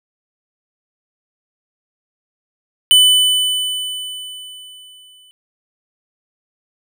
square tone with exponential decay, 3000 Hz, F#7, 23 cents sharp, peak -6 dBFS, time 2.91-5.31 s, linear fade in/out 0 ms, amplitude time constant 520 ms, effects none

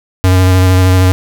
square tone with vibrato, 92.5 Hz, F#2, in tune, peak -6 dBFS, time 0.24-1.12 s, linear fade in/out 0 ms, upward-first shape square, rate 13 Hz, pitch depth 15 cents each way, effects 8-bit

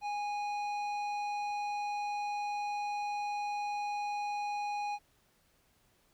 sine tone with tanh clipping, 825 Hz, G#5, 12 cents flat, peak -35 dBFS, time 0.01-4.99 s, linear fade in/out 50 ms, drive 12 dB, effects pink hiss -70 dBFS RMS until 6.13 s

